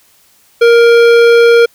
triangle tone with hard clipping, 468.5 Hz, A#4, 9 cents sharp, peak -5 dBFS, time 0.61-1.66 s, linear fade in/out 10 ms, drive 18 dB, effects white hiss -49 dBFS RMS until 1.74 s

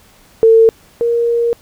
sine tone pair in turn, 449.8 / 469.4 Hz, A4 / A#4, +38 / +12 cents, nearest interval minor second, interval 74 cents, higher second, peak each -4 / -11 dBFS, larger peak first, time 0.43-0.69 / 1.01-1.53 s, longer second, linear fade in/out 0 ms, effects pink hiss -47 dBFS RMS until 1.61 s

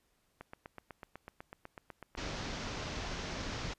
click train, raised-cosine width 0.5 ms, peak -30 dBFS, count 15, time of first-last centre 0.41-2.151 s, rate 8.04 Hz
pink low-pass noise, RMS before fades -40 dBFS, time 2.17-3.74 s, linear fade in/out 10 ms, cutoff 6400 Hz, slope 48 dB/octave
effects pink hiss -75 dBFS RMS until 3.78 s + resampled to 32000 Hz

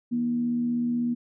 sine tone with frequency modulation, 240 Hz, B3, 49 cents flat, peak -23 dBFS, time 0.11-1.15 s, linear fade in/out 20 ms, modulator 76.2 Hz, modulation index 0.25, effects none

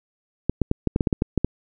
clicks, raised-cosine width 3 ms, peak -6 dBFS, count 11, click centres 0.496 / 0.617 / 0.714 / 0.873 / 0.961 / 1.008 / 1.072 / 1.128 / 1.221 / 1.377 / 1.446 s, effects none

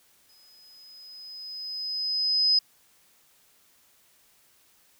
sine tone with exponential growth, 5040 Hz, D#8, 21 cents sharp, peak -17 dBFS, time 0.29-2.59 s, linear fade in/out 5 ms, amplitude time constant 500 ms, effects white hiss -62 dBFS RMS until 4.99 s

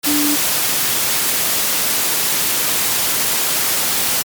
sine tone in noise, 294.3 Hz, D4, 4 cents sharp, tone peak -16 dBFS, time 0.06-0.36 s, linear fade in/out 20 ms, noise white, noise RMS -17 dBFS, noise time 0.03-4.23 s, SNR -2 dB, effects high-pass 100 Hz 12 dB/octave + MP3 96 kbps

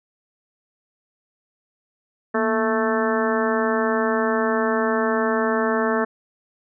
harmonic tone with a mistuned harmonic, 220.4 Hz, A3, 3 cents sharp, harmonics 1 / 2 / 3 / 4 / 5 / 6 / 7 / 8, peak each -24 / -23 / -26 / -30 / -28 / -29 / -31 / -29 dBFS, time 2.34-6.05 s, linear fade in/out 10 ms, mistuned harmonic 1, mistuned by +110 cents, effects none

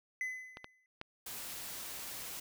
triangle tone with exponential decay, 2022 Hz, B6, 40 cents sharp, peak -31 dBFS, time 0.21-0.86 s, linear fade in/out 1 ms, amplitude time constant 140 ms
clicks, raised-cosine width 0.3 ms, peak -28 / -27 / -26 dBFS, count 3, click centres 0.571 / 0.644 / 1.014 s
white noise, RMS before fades -44 dBFS, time 1.26-2.4 s, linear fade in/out 5 ms
effects none

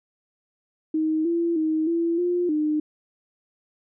sine tone with pitch steps, 314.1 / 338.4 / 314.7 / 335.9 / 353 / 304.2 Hz, D#4 / E4 / D#4 / E4 / F4 / D#4, +16 / +45 / +20 / +33 / +19 / -39 cents, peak -20 dBFS, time 0.94-2.8 s, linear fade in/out 5 ms, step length 310 ms, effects none

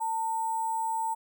sine tone with sample-and-hold, 900 Hz, A5, 39 cents sharp, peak -27 dBFS, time 0-1.15 s, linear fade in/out 20 ms, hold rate 8820 Hz, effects none

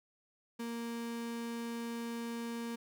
35% pulse tone, 233.1 Hz, A#3, in tune, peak -36 dBFS, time 0.59-2.76 s, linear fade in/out 10 ms, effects none

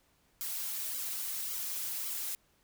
blue noise with flanger, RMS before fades -37 dBFS, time 0.41-2.35 s, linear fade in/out 0 ms, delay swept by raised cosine 1.1 to 6.6 ms, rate 1.8 Hz, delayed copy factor -1, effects pink hiss -70 dBFS RMS until 2.63 s

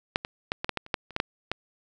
clicks, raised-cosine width 0.3 ms, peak -7 / -17 / -10 / -13 / -10 / -12 / -28 / -8 / -28 / -11 / -7 / -11 dBFS, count 12, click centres 0.159 / 0.249 / 0.519 / 0.645 / 0.693 / 0.773 / 0.864 / 0.942 / 1.107 / 1.164 / 1.201 / 1.516 s, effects none

